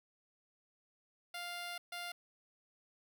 10% pulse tone bursts at uneven times, 700 Hz, F5, 4 cents sharp, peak -33 dBFS, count 2, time 1.34-1.78 / 1.92-2.12 s, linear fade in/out 5 ms, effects none

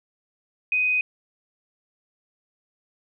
sine tone, 2501 Hz, D#7, 8 cents sharp, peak -19 dBFS, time 0.72-1.01 s, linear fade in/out 2 ms, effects none

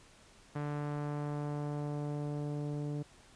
sawtooth tone with low-pass filter sweep, 146.83 Hz, D3, in tune, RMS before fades -37 dBFS, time 0.55-3.03 s, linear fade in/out 10 ms, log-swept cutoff 1600 to 430 Hz, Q 0.98, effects pink hiss -60 dBFS RMS until 3.35 s + resampled to 22050 Hz

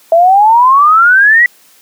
sine exponential sweep, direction up, 650 to 1975.5 Hz, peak -3 dBFS, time 0.12-1.46 s, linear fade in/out 2 ms, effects white hiss -45 dBFS RMS until 1.81 s + high-pass 200 Hz 12 dB/octave

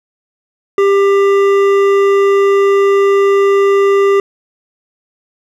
sine tone with hard clipping, 396.7 Hz, G4, 21 cents sharp, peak -9 dBFS, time 0.78-4.2 s, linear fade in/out 2 ms, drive 11 dB, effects none

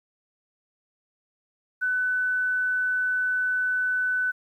sine tone, 1500 Hz, F#6, 23 cents sharp, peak -22 dBFS, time 1.81-4.32 s, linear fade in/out 20 ms, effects 10-bit

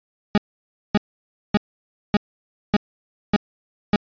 40% pulse tone bursts, 207.2 Hz, G#3, 4 cents flat, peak -12 dBFS, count 7, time 0.35-3.959 s, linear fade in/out 0 ms, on 27 ms, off 570 ms, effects resampled to 11025 Hz

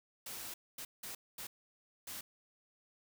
white noise bursts at uneven times, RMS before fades -45 dBFS, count 5, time 0.26-0.54 / 0.78-0.85 / 1.03-1.15 / 1.38-1.47 / 2.07-2.21 s, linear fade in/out 5 ms, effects none

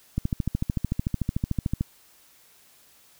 click train, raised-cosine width 5 ms, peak -12 dBFS, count 23, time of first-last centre 0.18-1.81 s, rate 13.5 Hz, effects white hiss -57 dBFS RMS until 3.19 s

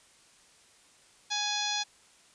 harmonic tone with a mistuned harmonic, 830.6 Hz, G#5, in tune, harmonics 1 / 2 / 3 / 4 / 5 / 6 / 7 / 8, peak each -36 / -39 / -39 / -34 / -36 / -38 / -39 / -40 dBFS, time 1.3-1.84 s, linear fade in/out 20 ms, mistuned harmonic 4, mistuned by +49 cents, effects white hiss -60 dBFS RMS until 2.34 s + resampled to 22050 Hz

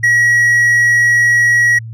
triangle tone, 1913 Hz, A#6, 44 cents sharp, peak -6 dBFS, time 0.03-1.79 s, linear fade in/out 10 ms, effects added 113 Hz sine -25 dBFS peak until 1.93 s + resampled to 32000 Hz

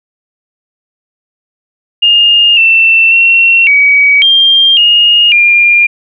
sine tone with pitch steps, 2831 / 2679 / 2722 / 2267 / 3194 / 2854 / 2403 Hz, F7 / E7 / F7 / C#7 / G7 / F7 / D7, +23 / +27 / -45 / +38 / +32 / +37 / +39 cents, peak -3 dBFS, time 2.02-5.87 s, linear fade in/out 10 ms, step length 550 ms, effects none

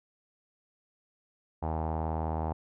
sawtooth tone with low-pass filter, 79.5 Hz, D#2, 38 cents sharp, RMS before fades -32 dBFS, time 1.62-2.53 s, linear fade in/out 10 ms, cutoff 830 Hz, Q 4.6, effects none

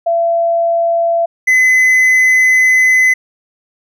sine / triangle tone pair in turn, 675 / 2027 Hz, E5 / B6, +41 / +45 cents, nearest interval octave + perfect fifth, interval 1904 cents, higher second, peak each -10 / -5 dBFS, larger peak second, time 0.06-1.26 / 1.47-3.14 s, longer second, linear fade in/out 10 ms, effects none

